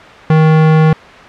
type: tone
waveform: square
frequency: 157.3 Hz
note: D#3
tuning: 19 cents sharp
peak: -6 dBFS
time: 0.3-0.93 s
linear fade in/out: 2 ms
effects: white hiss -33 dBFS RMS until 1.28 s + low-pass 2000 Hz 12 dB/octave